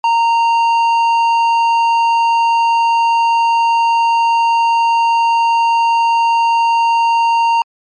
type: tone with tanh clipping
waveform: sine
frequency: 925 Hz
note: A#5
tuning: 14 cents flat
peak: -11 dBFS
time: 0.04-7.62 s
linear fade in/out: 2 ms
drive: 9 dB
effects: MP3 48 kbps